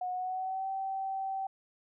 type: tone with pitch glide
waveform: sine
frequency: 729 to 772.3 Hz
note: F#5 to G5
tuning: -26 to -26 cents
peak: -32 dBFS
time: 0.01-1.47 s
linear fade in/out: 5 ms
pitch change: +100 cents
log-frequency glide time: 0.11-0.68 s
effects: none